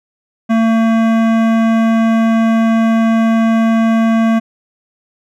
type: tone with hard clipping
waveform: sine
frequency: 225.7 Hz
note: A3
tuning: 44 cents sharp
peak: -11 dBFS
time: 0.49-4.4 s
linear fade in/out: 20 ms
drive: 16 dB
effects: none